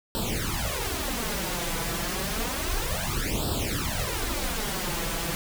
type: noise with flanger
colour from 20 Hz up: pink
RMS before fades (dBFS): -29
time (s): 0.15-5.35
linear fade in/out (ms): 0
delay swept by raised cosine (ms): 0.23 to 6.03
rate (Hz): 0.3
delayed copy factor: +0.95
effects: none